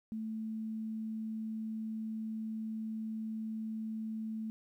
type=tone; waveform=sine; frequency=220 Hz; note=A3; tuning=in tune; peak=-36 dBFS; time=0.12-4.5 s; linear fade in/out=0 ms; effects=12-bit